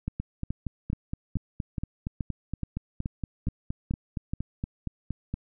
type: two click trains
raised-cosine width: 5 ms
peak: -18 / -17 dBFS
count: 23 / 11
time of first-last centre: 0.2-5.34 / 0.08-4.335 s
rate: 4.28 / 2.35 Hz
effects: none